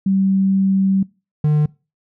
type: tone pair in turn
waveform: sine / triangle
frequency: 193 / 150.55 Hz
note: G3 / D3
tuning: -27 / +43 cents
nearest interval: major third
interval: 430 cents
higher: first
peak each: -13 / -10 dBFS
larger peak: second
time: 0.06-1.03 / 1.44-1.66 s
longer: first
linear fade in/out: 5 ms
effects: noise-tail reverb RT60 0.3 s tail -23 dB re dry